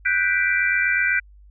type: chord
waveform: sine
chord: G major seventh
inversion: third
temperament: equal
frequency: 1480 / 1568 / 1975.5 / 2349 Hz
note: F#6 / G6 / B6 / D7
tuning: 0 / 0 / 0 / 0 cents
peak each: -23 dBFS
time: 0.05-1.2 s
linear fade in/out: 10 ms
effects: added 50 Hz sine -45 dBFS peak until 1.5 s